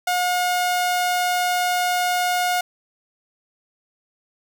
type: tone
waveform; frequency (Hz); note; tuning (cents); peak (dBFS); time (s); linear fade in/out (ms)
sawtooth; 719; F#5; -50; -15; 0.07-2.61; 5
effects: none